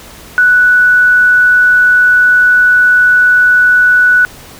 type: tone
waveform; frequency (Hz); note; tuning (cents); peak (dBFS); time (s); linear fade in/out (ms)
sine; 1480; F#6; 0; -4; 0.38-4.25; 0
effects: pink hiss -34 dBFS RMS until 4.59 s